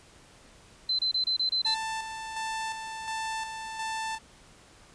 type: tone bursts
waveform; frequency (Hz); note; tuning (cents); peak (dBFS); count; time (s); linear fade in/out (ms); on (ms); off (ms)
sine; 4067; C8; -50; -24; 7; 0.89-1.745; 5; 99; 27
type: tone with tremolo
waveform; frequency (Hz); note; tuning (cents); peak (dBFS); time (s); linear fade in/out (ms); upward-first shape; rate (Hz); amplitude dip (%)
sawtooth; 886; A5; +12; -27; 1.65-4.19; 20; square; 1.4; 45
effects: pink hiss -55 dBFS RMS until 4.94 s + resampled to 22050 Hz